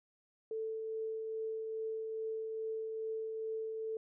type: tone with tremolo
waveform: sine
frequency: 442.3 Hz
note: A4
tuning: 9 cents sharp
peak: -35 dBFS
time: 0.51-3.97 s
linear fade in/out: 2 ms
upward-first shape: triangle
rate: 2.4 Hz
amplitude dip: 30%
effects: none